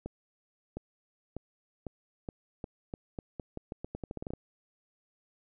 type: accelerating click train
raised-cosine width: 2 ms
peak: -24 dBFS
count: 20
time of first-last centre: 0.06-4.336 s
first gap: 710 ms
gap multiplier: 0.84
effects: none